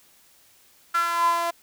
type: tone with high-pass filter sweep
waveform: sawtooth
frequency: 339.9 Hz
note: F4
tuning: 47 cents flat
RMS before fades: -23 dBFS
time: 0.94-1.51 s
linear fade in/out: 10 ms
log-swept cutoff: 1400 to 790 Hz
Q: 9.5
effects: white hiss -57 dBFS RMS until 1.62 s